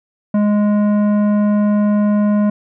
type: tone with tanh clipping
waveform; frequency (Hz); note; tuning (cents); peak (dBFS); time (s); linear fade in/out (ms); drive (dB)
sine; 207.7; G#3; 0; -13; 0.34-2.5; 5; 12
effects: none